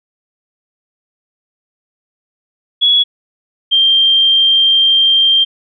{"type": "tone pair in turn", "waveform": "sine", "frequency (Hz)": [3368, 3173], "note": ["G#7", "G7"], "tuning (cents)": [24, 20], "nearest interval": "minor second", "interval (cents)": 104, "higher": "first", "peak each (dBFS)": -7, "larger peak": "neither", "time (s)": [[2.81, 3.04], [3.71, 5.45]], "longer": "second", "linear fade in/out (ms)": 20, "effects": []}